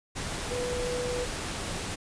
sine tone in noise, 492.3 Hz, B4, 6 cents flat, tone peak -30 dBFS, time 0.5-1.26 s, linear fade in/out 20 ms, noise pink, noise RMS -34 dBFS, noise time 0.15-1.96 s, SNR +1 dB, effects resampled to 22050 Hz

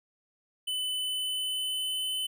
square tone with pitch glide, 3010 to 3031 Hz, F#7 to F#7, +29 to +41 cents, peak -30 dBFS, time 0.67-2.27 s, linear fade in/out 10 ms, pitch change +12 cents, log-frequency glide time 0.96-2.12 s, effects none

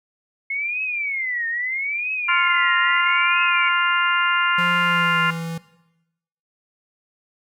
sine tone with vibrato, 2166 Hz, C#7, 41 cents flat, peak -22 dBFS, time 0.5-3.69 s, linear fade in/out 5 ms, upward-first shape triangle, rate 0.77 Hz, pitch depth 300 cents each way
harmonic tone, 349.2 Hz, F4, in tune, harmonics 3 / 4 / 5 / 6 / 7 / 8, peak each -22 / -20 / -27 / -26 / -32 / -26 dBFS, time 2.28-5.31 s, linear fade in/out 10 ms
square tone with pitch glide, 174.61 to 165.48 Hz, F3 to E3, 0 to +7 cents, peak -27 dBFS, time 4.58-5.58 s, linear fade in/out 5 ms, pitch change -93 cents, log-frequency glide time 4.8-5.22 s
effects noise-tail reverb RT60 0.9 s tail -17 dB re dry

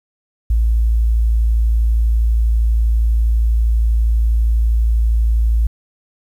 sine tone, 56.2 Hz, A1, 37 cents sharp, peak -11 dBFS, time 0.5-5.67 s, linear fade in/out 5 ms, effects 8-bit

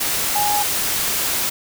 sine tone in noise, 828 Hz, G#5, 5 cents flat, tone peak -18 dBFS, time 0.35-0.63 s, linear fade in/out 10 ms, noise white, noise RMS -21 dBFS, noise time 0-1.5 s, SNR 0 dB, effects none

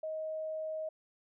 sine tone, 629 Hz, D#5, 19 cents sharp, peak -35 dBFS, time 0.03-0.89 s, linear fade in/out 5 ms, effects none

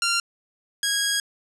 10% pulse tone pair in turn, 1385 / 1645.2 Hz, F6 / G#6, -15 / -17 cents, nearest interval minor third, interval 298 cents, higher second, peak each -12 dBFS, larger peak neither, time 0.02-0.2 / 0.83-1.2 s, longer second, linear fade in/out 2 ms, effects low-pass 10000 Hz 12 dB/octave

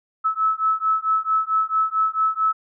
sine beating tone pair, 1299 / 1303.5 Hz, E6 / E6, -26 / -20 cents, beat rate 4.5 Hz, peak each -21 dBFS, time 0.24-2.53 s, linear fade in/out 20 ms, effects none

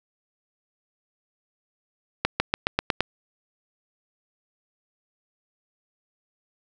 accelerating click train, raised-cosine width 0.3 ms, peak -4 dBFS, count 7, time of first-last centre 2.25-3.006 s, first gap 150 ms, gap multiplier 0.93, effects none

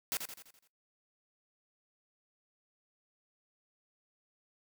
white noise with echo, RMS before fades -34 dBFS, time 0.12-0.17 s, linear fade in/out 0 ms, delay 84 ms, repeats 6, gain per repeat -6 dB, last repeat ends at 0.674 s, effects noise-tail reverb RT60 0.2 s tail -22 dB re dry

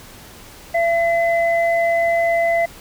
sine tone pair together, 676 / 2026 Hz, E5 / B6, +43 / +44 cents, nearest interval octave + perfect fifth, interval 1901 cents, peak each -15 / -22 dBFS, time 0.74-2.66 s, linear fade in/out 10 ms, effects pink hiss -41 dBFS RMS until 2.8 s

